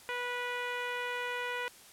10% pulse tone with low-pass filter, 490 Hz, B4, 14 cents flat, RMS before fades -36 dBFS, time 0.09-1.68 s, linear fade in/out 0 ms, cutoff 2600 Hz, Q 1.1, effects white hiss -55 dBFS RMS until 1.92 s + low-pass 12000 Hz 12 dB/octave

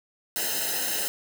white noise with comb filter, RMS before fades -28 dBFS, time 0.36-1.08 s, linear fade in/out 0 ms, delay 0.87 ms, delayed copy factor -1, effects none

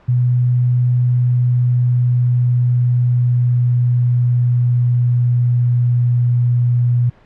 sine tone with pitch glide, 123.47 to 121.56 Hz, B2 to B2, 0 to -27 cents, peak -11 dBFS, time 0.08-7.1 s, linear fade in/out 10 ms, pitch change -27 cents, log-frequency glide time 0.9-6.2 s, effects pink hiss -48 dBFS RMS until 7.25 s + low-pass 2000 Hz 12 dB/octave

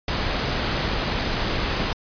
pink noise, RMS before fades -24 dBFS, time 0.08-1.93 s, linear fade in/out 2 ms, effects resampled to 11025 Hz

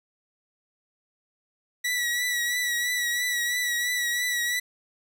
sawtooth tone with vibrato, 1943 Hz, B6, 29 cents flat, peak -21 dBFS, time 1.84-4.6 s, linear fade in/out 10 ms, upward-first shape triangle, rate 3 Hz, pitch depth 42 cents each way, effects none

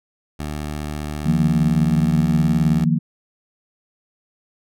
15% pulse tone with pitch glide, 75 to 75.92 Hz, D2 to D#2, +37 to -42 cents, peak -19 dBFS, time 0.39-2.85 s, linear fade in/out 10 ms, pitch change +21 cents, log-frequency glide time 2.05-2.41 s
sine chord, Eb suspended second, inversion none, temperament equal, 155.56 / 174.61 / 233.1 Hz, Eb3 / F3 / Bb3, 0 / 0 / 0 cents, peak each -18 / -19 / -20 dBFS, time 1.25-2.99 s, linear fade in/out 20 ms
effects none

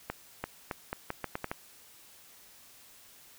accelerating click train, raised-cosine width 0.5 ms, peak -18 dBFS, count 9, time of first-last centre 0.1-1.515 s, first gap 340 ms, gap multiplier 0.8, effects white hiss -56 dBFS RMS until 3.38 s

